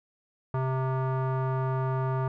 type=tone with low-pass filter; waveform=square; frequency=131.1 Hz; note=C3; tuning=4 cents sharp; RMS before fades=-28 dBFS; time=0.54-2.28 s; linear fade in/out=2 ms; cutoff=1100 Hz; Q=2.6; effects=none